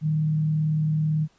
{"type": "tone with frequency modulation", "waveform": "sine", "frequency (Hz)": 154.6, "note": "D#3", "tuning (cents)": -11, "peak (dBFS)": -20, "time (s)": [0.01, 1.28], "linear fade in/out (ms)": 50, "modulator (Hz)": 38, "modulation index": 0.23, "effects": ["pink hiss -63 dBFS RMS until 1.38 s", "resampled to 16000 Hz"]}